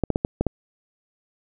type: clicks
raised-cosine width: 2 ms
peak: -7 dBFS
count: 6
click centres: 0.037 / 0.103 / 0.159 / 0.249 / 0.41 / 0.467 s
effects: none